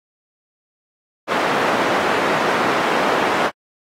white band-pass noise, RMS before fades -19 dBFS, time 1.27-3.51 s, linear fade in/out 50 ms, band 250 to 1200 Hz, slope 12 dB/octave, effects AAC 48 kbps

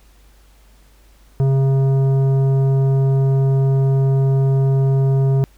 sine tone with tanh clipping, 135.2 Hz, C#3, 43 cents flat, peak -14 dBFS, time 1.4-5.44 s, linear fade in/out 0 ms, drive 11 dB, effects added 50 Hz sine -47 dBFS peak until 5.57 s + pink hiss -55 dBFS RMS until 5.57 s

